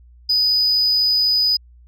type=tone; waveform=sine; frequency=4978 Hz; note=D#8; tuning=in tune; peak=-12 dBFS; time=0.29-1.57 s; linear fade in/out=10 ms; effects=tanh soft clip ceiling -12 dBFS + added 60 Hz sine -44 dBFS peak until 1.87 s